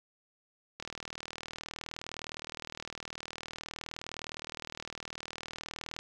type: click train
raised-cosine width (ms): 0.2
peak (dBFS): -22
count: 206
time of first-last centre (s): 0.8-5.99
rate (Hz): 39.5
effects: none